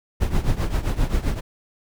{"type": "noise with tremolo", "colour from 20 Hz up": "brown", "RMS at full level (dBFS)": -18, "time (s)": [0.2, 1.41], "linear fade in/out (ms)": 20, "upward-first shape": "triangle", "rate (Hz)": 7.6, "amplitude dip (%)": 85, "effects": []}